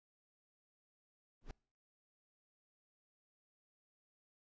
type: noise with exponential growth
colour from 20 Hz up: brown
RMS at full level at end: -38 dBFS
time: 1.41-1.51 s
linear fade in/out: 1 ms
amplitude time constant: 21 ms
effects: noise-tail reverb RT60 0.5 s tail -26 dB re dry + resampled to 16000 Hz